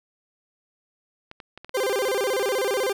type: clicks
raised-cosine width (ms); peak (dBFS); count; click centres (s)
0.3; -24; 9; 1.314 / 1.402 / 1.576 / 1.646 / 1.694 / 1.902 / 2.073 / 2.413 / 2.484
type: tone with vibrato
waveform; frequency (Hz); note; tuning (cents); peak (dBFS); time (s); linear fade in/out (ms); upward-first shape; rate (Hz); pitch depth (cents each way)
40% pulse; 452.8; A4; +50; -21; 1.74-2.93; 10; square; 16; 230
effects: none